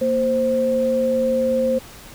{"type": "tone pair together", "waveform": "sine", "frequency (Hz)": [232.7, 523.3], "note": ["A#3", "C5"], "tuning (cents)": [-3, 0], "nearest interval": "octave + major second", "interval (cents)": 1403, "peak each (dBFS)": [-23, -17], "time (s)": [0.01, 1.79], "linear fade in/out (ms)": 10, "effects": ["pink hiss -41 dBFS RMS until 2.14 s"]}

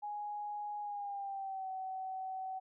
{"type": "tone with pitch glide", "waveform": "sine", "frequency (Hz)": [830.6, 757.3], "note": ["G#5", "F#5"], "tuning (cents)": [0, 40], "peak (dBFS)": -38, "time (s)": [0.02, 2.6], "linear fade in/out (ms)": 20, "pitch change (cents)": -160, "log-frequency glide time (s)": [0.81, 1.69], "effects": []}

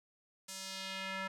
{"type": "tone with band-pass filter sweep", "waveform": "square", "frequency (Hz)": 191.4, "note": "G3", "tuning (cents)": -41, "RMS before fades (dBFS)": -42, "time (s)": [0.48, 1.28], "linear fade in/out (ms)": 10, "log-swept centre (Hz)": [7700, 1600], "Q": 1.3, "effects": []}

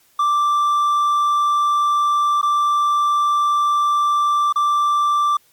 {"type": "tone with dropouts", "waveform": "triangle", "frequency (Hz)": 1174.7, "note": "D6", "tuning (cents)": 0, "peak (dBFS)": -12, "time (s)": [0.19, 5.37], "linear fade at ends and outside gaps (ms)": 5, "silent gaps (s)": [[2.415, 2.428], [4.526, 4.558]], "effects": ["white hiss -56 dBFS RMS until 5.52 s", "MP3 96 kbps"]}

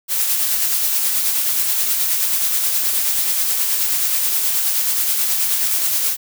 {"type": "noise with tremolo", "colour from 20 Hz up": "blue", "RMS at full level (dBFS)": -17, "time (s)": [0.08, 6.17], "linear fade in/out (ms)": 50, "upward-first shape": "sine", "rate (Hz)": 9.4, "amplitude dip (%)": 30, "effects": []}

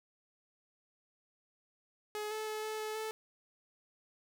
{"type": "tone with pitch steps", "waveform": "sawtooth", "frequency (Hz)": [422.6, 433.6, 430.6, 433.6, 431.1, 437.5], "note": ["G#4", "A4", "A4", "A4", "A4", "A4"], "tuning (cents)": [30, -25, -37, -25, -35, -10], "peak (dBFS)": -33, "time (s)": [2.15, 3.11], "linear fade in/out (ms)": 0, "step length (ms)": 160, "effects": []}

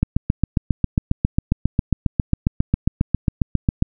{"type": "click train", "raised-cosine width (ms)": 5, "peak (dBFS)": -3, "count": 29, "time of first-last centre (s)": [0.03, 3.824], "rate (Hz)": 7.38, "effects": []}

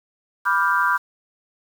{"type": "chord", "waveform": "sine", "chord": "G dominant seventh", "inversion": "first", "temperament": "equal with one note detuned", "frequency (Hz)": [987.8, 1174.7, 1405, 1568], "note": ["B5", "D6", "F6", "G6"], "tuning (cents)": [0, 0, 10, 0], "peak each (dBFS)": -22, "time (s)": [0.45, 0.98], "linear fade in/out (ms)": 20, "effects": ["7-bit"]}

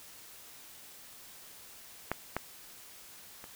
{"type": "clicks", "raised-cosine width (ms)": 0.5, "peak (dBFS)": [-15, -16, -30], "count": 3, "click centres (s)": [2.116, 2.366, 3.441], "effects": ["white hiss -52 dBFS RMS until 3.55 s"]}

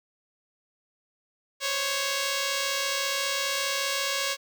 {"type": "tone pair together", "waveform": "5% pulse", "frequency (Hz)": [519, 553.8], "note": ["C5", "C#5"], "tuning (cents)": [-14, -2], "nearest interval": "minor second", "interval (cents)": 112, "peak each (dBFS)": [-23, -15], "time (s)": [1.6, 4.37], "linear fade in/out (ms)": 50, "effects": []}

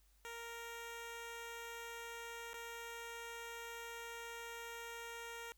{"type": "tone with dropouts", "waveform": "10% pulse", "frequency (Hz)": 465.5, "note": "A#4", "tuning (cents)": -2, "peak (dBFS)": -38, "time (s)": [0.25, 5.52], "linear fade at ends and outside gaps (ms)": 0, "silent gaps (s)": [2.533, 2.542], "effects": ["added 50 Hz sine -68 dBFS peak until 5.57 s", "white hiss -75 dBFS RMS until 5.57 s"]}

